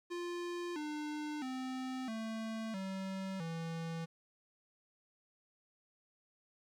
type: tone with pitch steps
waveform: square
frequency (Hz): 349.2 / 300.5 / 258.6 / 222.5 / 191.51 / 164.8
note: F4 / D4 / C4 / A3 / G3 / E3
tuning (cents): 0 / +40 / -20 / +20 / -40 / 0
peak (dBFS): -39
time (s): 0.1-4.06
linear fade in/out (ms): 20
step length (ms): 660
effects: low-pass 7000 Hz 12 dB/octave + 12-bit